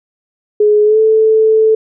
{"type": "tone with pitch glide", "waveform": "sine", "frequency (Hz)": [420, 438.8], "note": ["G#4", "A4"], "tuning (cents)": [19, -5], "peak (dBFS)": -6, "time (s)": [0.6, 1.75], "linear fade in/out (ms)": 5, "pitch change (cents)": 76, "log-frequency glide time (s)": [0.84, 0.99], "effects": []}